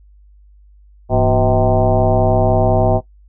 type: tone with frequency modulation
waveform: sine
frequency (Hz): 370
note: F#4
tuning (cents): 0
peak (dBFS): -10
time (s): 1.09-3.01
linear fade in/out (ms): 50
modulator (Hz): 134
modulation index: 3.2
effects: noise-tail reverb RT60 0.1 s tail -17 dB re dry + added 50 Hz sine -43 dBFS peak until 3.28 s